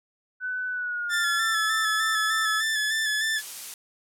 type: tone with pitch glide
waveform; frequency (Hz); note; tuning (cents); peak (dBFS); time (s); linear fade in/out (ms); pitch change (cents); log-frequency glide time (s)
sine; 1502 to 1307.6; F#6 to E6; +26 to -14; -27; 0.4-2.63; 50; -240; 0.7-1.68
type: tone with vibrato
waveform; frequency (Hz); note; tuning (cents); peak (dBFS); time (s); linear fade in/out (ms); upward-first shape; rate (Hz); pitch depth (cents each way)
sawtooth; 1742; A6; -18; -20; 1.09-3.42; 50; square; 3.3; 27
type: noise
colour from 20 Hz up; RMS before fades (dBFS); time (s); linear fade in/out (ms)
blue; -34; 3.38-3.74; 2
effects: low-pass 11000 Hz 12 dB/octave